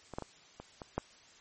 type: clicks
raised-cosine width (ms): 1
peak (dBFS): -28 / -21 / -26 / -30 / -28 / -17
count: 6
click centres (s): 0.137 / 0.185 / 0.223 / 0.6 / 0.818 / 0.98
effects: white hiss -59 dBFS RMS until 1.4 s + MP3 32 kbps